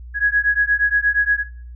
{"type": "beating tone pair", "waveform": "sine", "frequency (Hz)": [1661.2, 1669.7], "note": ["G#6", "G#6"], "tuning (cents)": [0, 9], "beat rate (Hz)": 8.5, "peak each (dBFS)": [-17, -18], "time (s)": [0.14, 1.44], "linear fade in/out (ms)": 50, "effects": ["noise-tail reverb RT60 0.5 s tail -17 dB re dry", "added 60 Hz sine -33 dBFS peak until 1.75 s"]}